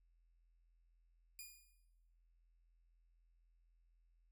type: tone with exponential decay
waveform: 5% pulse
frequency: 2439 Hz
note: D#7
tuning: 35 cents flat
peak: -38 dBFS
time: 1.39-1.85 s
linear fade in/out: 1 ms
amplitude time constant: 99 ms
effects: noise-tail reverb RT60 1.0 s tail -18 dB re dry + added 42 Hz sine -70 dBFS peak until 4.31 s